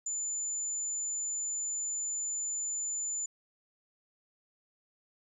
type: tone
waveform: sine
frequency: 7040 Hz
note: A8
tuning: in tune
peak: -32 dBFS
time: 0.06-3.26 s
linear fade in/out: 5 ms
effects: 12-bit